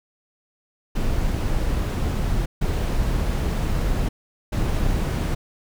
brown noise bursts at uneven times, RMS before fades -22 dBFS, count 3, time 0.95-2.46 / 2.61-4.09 / 4.52-5.35 s, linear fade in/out 10 ms, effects none

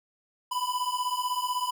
square beating tone pair, 987.8 / 1003.8 Hz, B5 / B5, 0 / +28 cents, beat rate 16 Hz, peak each -31 dBFS, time 0.51-1.71 s, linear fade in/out 10 ms, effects none

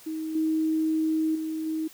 sine tone with level steps, 316.3 Hz, D#4, 29 cents sharp, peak -29 / -22 / -28 / -26 dBFS, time 0.06-1.88 s, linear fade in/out 10 ms, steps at 0.35 / 1.35 / 1.66 s, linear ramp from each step 5 ms, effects white hiss -51 dBFS RMS until 1.93 s

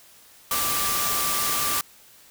sine tone in noise, 1174.7 Hz, D6, in tune, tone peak -29 dBFS, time 0.51-1.81 s, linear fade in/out 2 ms, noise white, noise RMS -25 dBFS, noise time 0.51-1.81 s, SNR -7 dB, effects white hiss -52 dBFS RMS until 2.3 s

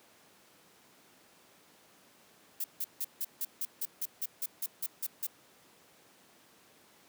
violet noise bursts, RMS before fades -34 dBFS, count 14, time 2.6-5.268 s, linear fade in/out 5 ms, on 42 ms, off 160 ms, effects pink hiss -61 dBFS RMS until 7.08 s + high-pass 200 Hz 12 dB/octave

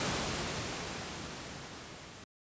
pink noise with level ramp, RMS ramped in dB -32 to -49 dBFS, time 0-2.24 s, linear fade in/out 2 ms, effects high-pass 80 Hz 12 dB/octave + resampled to 16000 Hz

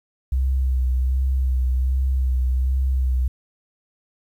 sine tone with vibrato, 64.5 Hz, C2, 24 cents flat, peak -17 dBFS, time 0.32-3.28 s, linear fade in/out 5 ms, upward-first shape sine, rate 1.3 Hz, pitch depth 34 cents each way, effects 9-bit

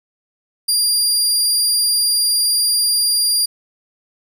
25% pulse tone, 4793 Hz, D8, 34 cents sharp, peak -9 dBFS, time 0.68-3.46 s, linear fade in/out 10 ms, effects 8-bit

